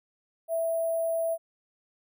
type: tone with sample-and-hold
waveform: sine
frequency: 659.3 Hz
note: E5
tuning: in tune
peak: -25 dBFS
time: 0.48-1.38 s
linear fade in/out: 50 ms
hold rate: 11025 Hz
effects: none